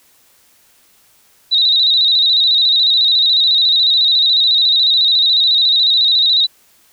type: tone with vibrato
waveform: sine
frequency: 3850 Hz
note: B7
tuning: 45 cents flat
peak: -9 dBFS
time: 1.51-6.47 s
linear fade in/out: 20 ms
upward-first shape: square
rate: 14 Hz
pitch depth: 51 cents each way
effects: white hiss -52 dBFS RMS until 6.92 s